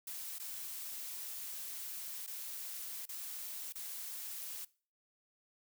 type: noise with dropouts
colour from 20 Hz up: blue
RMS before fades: -44 dBFS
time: 0.07-4.65 s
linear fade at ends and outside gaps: 5 ms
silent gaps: 0.385-0.397 / 2.265-2.275 / 3.056-3.09 / 3.725-3.754 s
effects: noise-tail reverb RT60 0.4 s tail -21 dB re dry